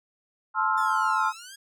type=chord; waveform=sine; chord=F major seventh; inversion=first; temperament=just; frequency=873.1 / 1047.7 / 1309.6 / 1396.9 Hz; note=A5 / C6 / E6 / F6; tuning=-14 / +2 / -12 / 0 cents; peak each=-27 dBFS; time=0.54-1.33 s; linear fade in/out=50 ms
type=exponential two-way sweep; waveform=10% pulse; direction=down then up; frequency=1792 to 1195 to 1664 Hz; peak=-33 dBFS; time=0.77-1.56 s; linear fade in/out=10 ms; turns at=1.27 s
effects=none